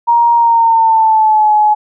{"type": "tone with pitch glide", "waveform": "sine", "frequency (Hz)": [940, 847.2], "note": ["A#5", "G#5"], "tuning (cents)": [14, 34], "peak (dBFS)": -6, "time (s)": [0.07, 1.75], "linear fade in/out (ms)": 20, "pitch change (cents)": -180, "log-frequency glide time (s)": [0.35, 1.53], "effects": []}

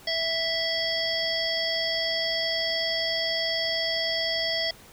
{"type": "harmonic tone", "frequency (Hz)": 659.3, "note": "E5", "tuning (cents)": 0, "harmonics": [1, 3, 5, 7, 8], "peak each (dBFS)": [-31, -31, -31, -31, -31], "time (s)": [0.07, 4.71], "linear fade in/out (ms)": 5, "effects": ["pink hiss -50 dBFS RMS until 4.92 s"]}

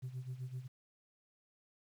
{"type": "tone with tremolo", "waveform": "sine", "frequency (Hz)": 127.9, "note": "C3", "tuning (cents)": -39, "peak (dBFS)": -36, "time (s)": [0.02, 0.68], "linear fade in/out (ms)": 20, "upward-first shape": "sine", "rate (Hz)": 7.8, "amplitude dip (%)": 80, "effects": ["tanh soft clip ceiling -37 dBFS", "11-bit"]}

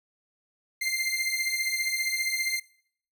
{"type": "beating tone pair", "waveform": "sawtooth", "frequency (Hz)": [2086, 2101], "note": ["C7", "C7"], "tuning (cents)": [-6, 7], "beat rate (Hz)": 15, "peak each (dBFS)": [-26, -26], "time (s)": [0.81, 2.6], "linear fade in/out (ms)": 10, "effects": ["noise-tail reverb RT60 0.6 s tail -21 dB re dry"]}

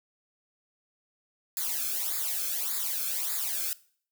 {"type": "noise with flanger", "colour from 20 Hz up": "blue", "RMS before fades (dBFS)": -31, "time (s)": [1.57, 3.73], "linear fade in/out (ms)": 0, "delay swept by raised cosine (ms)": [0.34, 1.06], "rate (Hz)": 1.7, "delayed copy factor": -0.95, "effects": ["noise-tail reverb RT60 0.5 s tail -20 dB re dry"]}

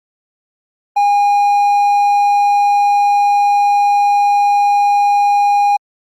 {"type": "tone", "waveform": "triangle", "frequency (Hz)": 815, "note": "G#5", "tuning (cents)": -33, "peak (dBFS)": -7, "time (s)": [0.96, 5.77], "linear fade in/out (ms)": 10, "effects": ["Opus 48 kbps"]}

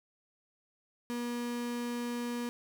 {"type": "tone", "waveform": "35% pulse", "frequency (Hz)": 240, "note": "B3", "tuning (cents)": -49, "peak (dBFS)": -32, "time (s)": [1.1, 2.49], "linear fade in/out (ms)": 0, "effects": []}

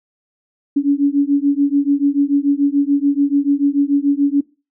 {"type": "beating tone pair", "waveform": "sine", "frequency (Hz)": [280, 286.9], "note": ["C#4", "D4"], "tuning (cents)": [18, -40], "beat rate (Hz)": 6.9, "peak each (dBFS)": -15, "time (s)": [0.76, 4.41], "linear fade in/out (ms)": 10, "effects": ["noise-tail reverb RT60 0.3 s tail -21 dB re dry"]}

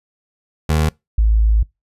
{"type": "tone pair in turn", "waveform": ["25% pulse", "sine"], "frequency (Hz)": [77.78, 54.18], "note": ["D#2", "A1"], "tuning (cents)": [0, -26], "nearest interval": "tritone", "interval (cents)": 626, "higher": "first", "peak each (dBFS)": -10, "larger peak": "neither", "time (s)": [[0.69, 0.89], [1.18, 1.63]], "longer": "second", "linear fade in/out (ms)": 5, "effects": ["noise-tail reverb RT60 0.2 s tail -24 dB re dry", "resampled to 32000 Hz"]}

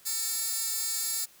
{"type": "tone with high-pass filter", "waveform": "15% pulse", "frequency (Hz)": 449.3, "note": "A4", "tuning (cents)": 36, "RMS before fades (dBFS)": -31, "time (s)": [0.05, 1.26], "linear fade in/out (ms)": 20, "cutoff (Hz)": 7400, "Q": 0.97, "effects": ["white hiss -57 dBFS RMS until 1.4 s"]}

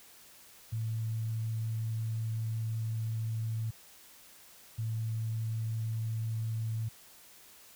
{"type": "tone bursts at uneven times", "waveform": "sine", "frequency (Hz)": 111.8, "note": "A2", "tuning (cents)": 28, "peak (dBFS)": -31, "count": 2, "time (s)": [[0.72, 3.71], [4.78, 6.89]], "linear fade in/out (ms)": 10, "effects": ["white hiss -56 dBFS RMS until 7.75 s"]}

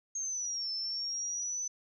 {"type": "linear two-way sweep", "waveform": "sine", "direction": "down then up", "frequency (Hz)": [6480, 5274, 6060], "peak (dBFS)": -33, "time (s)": [0.15, 1.68], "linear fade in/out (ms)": 5, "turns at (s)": 0.72, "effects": []}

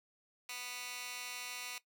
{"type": "tone with high-pass filter", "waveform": "15% pulse", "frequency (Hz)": 246.9, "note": "B3", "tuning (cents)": 0, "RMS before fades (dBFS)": -44, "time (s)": [0.49, 1.78], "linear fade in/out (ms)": 2, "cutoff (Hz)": 2300, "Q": 0.94, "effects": ["noise-tail reverb RT60 0.1 s tail -17 dB re dry"]}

